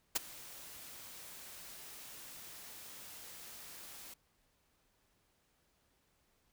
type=noise with ADSR envelope; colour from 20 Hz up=white; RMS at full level=-30 dBFS; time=0.15-4.14 s; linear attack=13 ms; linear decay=17 ms; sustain=-21 dB; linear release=7 ms; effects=pink hiss -75 dBFS RMS until 6.52 s